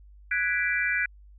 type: chord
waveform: sine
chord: G# half-diminished seventh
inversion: third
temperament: equal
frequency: 1480 / 1661.2 / 1975.5 / 2349 Hz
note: F#6 / G#6 / B6 / D7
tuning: 0 / 0 / 0 / 0 cents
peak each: -29 dBFS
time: 0.31-1.06 s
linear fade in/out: 5 ms
effects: added 50 Hz sine -48 dBFS peak until 1.38 s